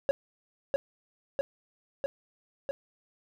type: tone with echo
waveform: triangle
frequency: 554.4 Hz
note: C#5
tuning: in tune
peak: -19 dBFS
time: 0.09-0.11 s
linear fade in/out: 0 ms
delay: 650 ms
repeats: 4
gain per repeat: -2 dB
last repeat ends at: 2.71 s
effects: none